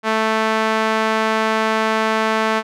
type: tone with band-pass filter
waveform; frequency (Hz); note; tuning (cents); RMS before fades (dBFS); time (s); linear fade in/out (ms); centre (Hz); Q
sawtooth; 220; A3; 0; -18; 0.03-2.63; 50; 1300; 0.82
effects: none